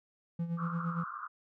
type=tone with tremolo; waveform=triangle; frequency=168.9 Hz; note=E3; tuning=42 cents sharp; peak=-28 dBFS; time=0.39-1.04 s; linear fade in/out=5 ms; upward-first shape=sine; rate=8.7 Hz; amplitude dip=65%
type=band-pass noise; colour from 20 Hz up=pink; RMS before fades=-41 dBFS; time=0.57-1.28 s; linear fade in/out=20 ms; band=1100 to 1400 Hz; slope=96 dB/octave
effects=none